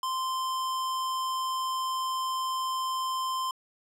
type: tone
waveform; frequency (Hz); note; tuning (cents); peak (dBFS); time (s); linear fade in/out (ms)
square; 1041; C6; -9; -29; 0.03-3.51; 2
effects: low-pass 12000 Hz 12 dB/octave